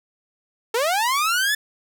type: linear sweep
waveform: sawtooth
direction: up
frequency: 431.5 to 1760 Hz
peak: -15 dBFS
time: 0.74-1.55 s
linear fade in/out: 5 ms
effects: none